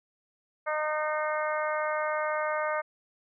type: harmonic tone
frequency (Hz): 306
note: D#4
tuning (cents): -29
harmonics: 2 / 3 / 4 / 5 / 6 / 7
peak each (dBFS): -30 / -35 / -33 / -36 / -40 / -39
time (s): 0.66-2.82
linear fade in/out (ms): 20
effects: none